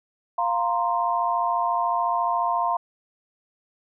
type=chord; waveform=sine; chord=F suspended fourth; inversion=none; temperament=equal; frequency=698.5 / 932.3 / 1046.5 Hz; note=F5 / Bb5 / C6; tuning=0 / 0 / 0 cents; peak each=-25 dBFS; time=0.38-2.77 s; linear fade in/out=5 ms; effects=none